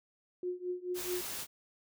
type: tone with tremolo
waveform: sine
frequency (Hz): 360.1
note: F#4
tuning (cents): -47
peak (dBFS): -31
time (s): 0.43-1.21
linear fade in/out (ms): 2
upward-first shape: triangle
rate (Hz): 4.6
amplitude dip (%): 95
type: noise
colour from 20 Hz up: white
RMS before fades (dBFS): -40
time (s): 0.94-1.47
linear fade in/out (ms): 50
effects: none